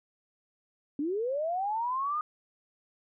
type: linear sweep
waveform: sine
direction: up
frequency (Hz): 273.5 to 1244.5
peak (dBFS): -28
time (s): 0.99-2.21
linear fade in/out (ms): 2
effects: none